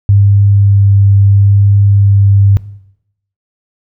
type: tone with vibrato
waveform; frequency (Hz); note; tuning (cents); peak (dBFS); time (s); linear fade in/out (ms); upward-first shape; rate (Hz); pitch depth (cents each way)
sine; 100; G2; +35; -3; 0.09-2.57; 0; sine; 0.74; 10
effects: noise-tail reverb RT60 0.8 s tail -19 dB re dry